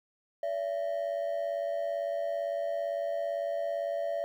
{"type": "ring-modulated tone", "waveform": "triangle", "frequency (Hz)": 622.3, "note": "D#5", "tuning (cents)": 0, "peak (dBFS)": -24, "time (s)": [0.43, 4.24], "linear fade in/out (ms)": 0, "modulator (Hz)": 48.9, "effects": ["tanh soft clip ceiling -22 dBFS", "11-bit"]}